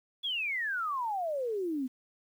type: exponential sweep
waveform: sine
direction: down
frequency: 3460 to 247.1 Hz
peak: -30 dBFS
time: 0.23-1.88 s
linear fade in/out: 20 ms
effects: 10-bit